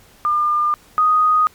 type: tone pair in turn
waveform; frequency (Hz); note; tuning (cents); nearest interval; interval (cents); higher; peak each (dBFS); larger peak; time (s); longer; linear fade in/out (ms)
sine; 1203 / 1244.7; D6 / D#6; +41 / 0; minor second; 59; second; -14 / -11; second; 0.25-0.74 / 0.98-1.47; neither; 0
effects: pink hiss -49 dBFS RMS until 1.54 s + MP3 96 kbps